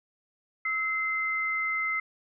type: tone pair together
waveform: sine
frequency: 1300 / 2070 Hz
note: E6 / C7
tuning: -24 / -19 cents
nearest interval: minor sixth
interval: 805 cents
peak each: -33 / -27 dBFS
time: 0.65-2 s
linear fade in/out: 5 ms
effects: none